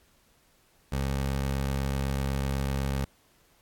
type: tone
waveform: 20% pulse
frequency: 68 Hz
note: C#2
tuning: 33 cents flat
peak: -22 dBFS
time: 0.92-3.05 s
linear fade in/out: 5 ms
effects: pink hiss -64 dBFS RMS until 3.61 s + AAC 64 kbps

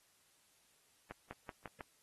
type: accelerating click train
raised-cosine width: 0.5 ms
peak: -30 dBFS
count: 5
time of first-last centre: 1.11-1.808 s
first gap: 200 ms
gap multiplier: 0.91
effects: white hiss -71 dBFS RMS until 2.02 s + AAC 32 kbps

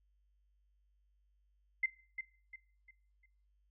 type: tone with echo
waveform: sine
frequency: 2074 Hz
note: C7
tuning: 16 cents flat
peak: -28 dBFS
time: 1.83-1.86 s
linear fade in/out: 5 ms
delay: 350 ms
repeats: 4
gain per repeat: -9 dB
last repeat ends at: 3.26 s
effects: noise-tail reverb RT60 0.5 s tail -20 dB re dry + added 50 Hz sine -70 dBFS peak until 3.7 s

